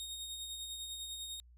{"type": "tone with tremolo", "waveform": "sawtooth", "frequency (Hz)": 3719, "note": "A#7", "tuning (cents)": -5, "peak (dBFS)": -37, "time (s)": [0, 1.4], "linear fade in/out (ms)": 0, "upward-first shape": "sine", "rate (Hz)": 10, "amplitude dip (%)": 35, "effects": ["added 60 Hz sine -57 dBFS peak until 1.57 s", "resampled to 32000 Hz"]}